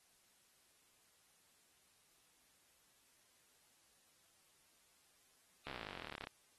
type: slowing click train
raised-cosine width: 0.3 ms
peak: -30 dBFS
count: 29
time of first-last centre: 5.67-6.271 s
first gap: 14 ms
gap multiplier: 1.03
effects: white hiss -72 dBFS RMS until 6.58 s + AAC 32 kbps